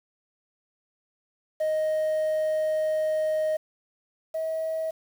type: tone pair in turn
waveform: sine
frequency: 623 / 640.5 Hz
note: D#5 / E5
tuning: +2 / -50 cents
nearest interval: unison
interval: 48 cents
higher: second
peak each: -20 / -25 dBFS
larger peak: first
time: 1.6-3.57 / 4.34-4.91 s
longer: first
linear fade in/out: 10 ms
effects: tanh soft clip ceiling -22 dBFS + 8-bit